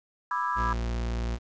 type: chord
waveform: sine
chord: E dominant seventh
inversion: second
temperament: just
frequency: 988.9 / 1186.7 / 1318.5 / 1648.1 Hz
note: B5 / D6 / E6 / G#6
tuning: +2 / +18 / 0 / -14 cents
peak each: -29 / -31 / -34 / -35 dBFS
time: 0.31-0.73 s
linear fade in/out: 2 ms
type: tone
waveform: 40% pulse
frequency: 58.27 Hz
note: A#1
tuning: in tune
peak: -27 dBFS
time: 0.55-1.39 s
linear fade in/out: 50 ms
effects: resampled to 16000 Hz + 9-bit